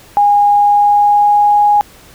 sine tone with pitch glide, 819 to 827.1 Hz, G#5 to G#5, -24 to -7 cents, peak -6 dBFS, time 0.17-1.81 s, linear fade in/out 0 ms, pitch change +17 cents, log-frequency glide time 0.47-1.62 s, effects pink hiss -41 dBFS RMS until 2.14 s

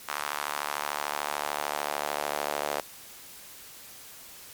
sawtooth tone with high-pass filter sweep, 73.42 Hz, D2, in tune, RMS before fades -32 dBFS, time 0.08-2.81 s, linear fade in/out 10 ms, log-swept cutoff 1100 to 610 Hz, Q 1.8, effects white hiss -47 dBFS RMS until 4.53 s + MP3 96 kbps

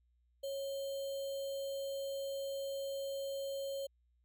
sine tone with sample-and-hold, 550 Hz, C#5, 14 cents flat, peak -37 dBFS, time 0.43-3.87 s, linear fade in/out 10 ms, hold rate 3675 Hz, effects added 60 Hz sine -70 dBFS peak until 4.24 s

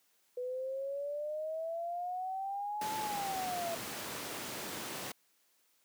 sine exponential two-way sweep, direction up then down, 492.6 to 874 to 666 Hz, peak -35 dBFS, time 0.37-3.75 s, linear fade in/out 5 ms, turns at 2.96 s
pink noise, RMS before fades -40 dBFS, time 2.81-5.12 s, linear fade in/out 5 ms
effects white hiss -72 dBFS RMS until 5.84 s + high-pass 200 Hz 12 dB/octave

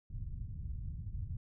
white low-pass noise, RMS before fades -41 dBFS, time 0.1-1.37 s, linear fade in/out 5 ms, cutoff 110 Hz, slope 24 dB/octave, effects none

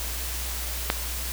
click, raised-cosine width 0.3 ms, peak -5 dBFS, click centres 0.901 s, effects added 60 Hz sine -32 dBFS peak until 1.32 s + white hiss -33 dBFS RMS until 1.32 s

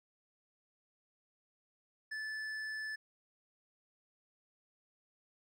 sine tone with hard clipping, 1743 Hz, A6, 17 cents flat, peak -40 dBFS, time 2.11-2.96 s, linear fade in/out 10 ms, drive 7 dB, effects none

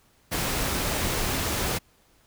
pink noise, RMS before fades -27 dBFS, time 0.31-1.79 s, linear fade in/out 20 ms, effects pink hiss -62 dBFS RMS until 2.26 s

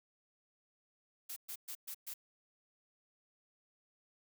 blue noise bursts, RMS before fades -44 dBFS, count 5, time 1.29-2.14 s, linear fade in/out 10 ms, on 74 ms, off 120 ms, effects none

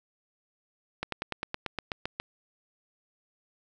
slowing click train, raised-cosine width 0.3 ms, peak -15 dBFS, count 11, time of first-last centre 1.03-2.2 s, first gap 93 ms, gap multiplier 1.05, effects none

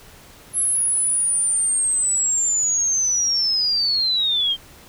sine linear sweep, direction down, 10980 to 3136 Hz, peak -17 dBFS, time 0.53-4.57 s, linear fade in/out 50 ms, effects pink hiss -46 dBFS RMS until 4.88 s

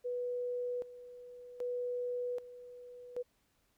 sine tone with tremolo, 491.4 Hz, B4, 9 cents flat, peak -34 dBFS, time 0.04-3.23 s, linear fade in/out 20 ms, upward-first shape square, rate 0.64 Hz, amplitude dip 80%, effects pink hiss -75 dBFS RMS until 3.77 s

